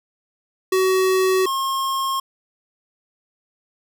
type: tone pair in turn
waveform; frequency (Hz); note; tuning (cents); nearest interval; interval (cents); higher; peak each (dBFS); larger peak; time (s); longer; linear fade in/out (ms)
square; 376 / 1074.9; F#4 / C6; +28 / +46; octave + tritone; 1818; second; -16 / -21; first; 0.72-1.46 / 1.46-2.2; neither; 5
effects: none